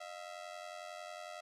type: ring-modulated tone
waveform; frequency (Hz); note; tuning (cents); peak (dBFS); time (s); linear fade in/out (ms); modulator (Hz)
sawtooth; 659.3; E5; 0; -38; 0-1.41; 10; 45.5
effects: low-pass 8000 Hz 12 dB/octave